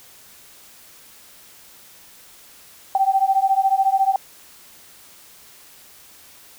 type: beating tone pair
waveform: sine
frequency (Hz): 769 / 783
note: G5 / G5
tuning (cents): -33 / -2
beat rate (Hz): 14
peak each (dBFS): -18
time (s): 2.95-4.16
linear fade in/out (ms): 2
effects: white hiss -47 dBFS RMS until 6.58 s